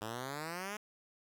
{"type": "exponential sweep", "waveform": "5% pulse", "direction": "up", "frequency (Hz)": [104.9, 215.3], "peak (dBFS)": -28, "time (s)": [0.01, 0.77], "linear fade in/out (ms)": 5, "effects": ["11-bit"]}